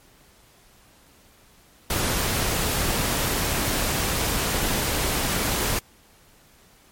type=noise; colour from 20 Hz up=pink; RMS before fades=-24 dBFS; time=1.9-5.79 s; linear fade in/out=2 ms; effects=pink hiss -55 dBFS RMS until 6.91 s + MP3 64 kbps